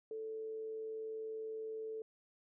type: tone with amplitude modulation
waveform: sine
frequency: 440 Hz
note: A4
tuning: in tune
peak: -39 dBFS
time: 0.11-2.02 s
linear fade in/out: 2 ms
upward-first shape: sine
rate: 121 Hz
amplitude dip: 25%
effects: none